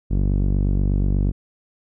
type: tone with low-pass filter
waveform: sawtooth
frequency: 48.31 Hz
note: G1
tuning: 25 cents flat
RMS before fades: -19 dBFS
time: 0.1-1.32 s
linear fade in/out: 20 ms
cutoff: 260 Hz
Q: 0.99
effects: none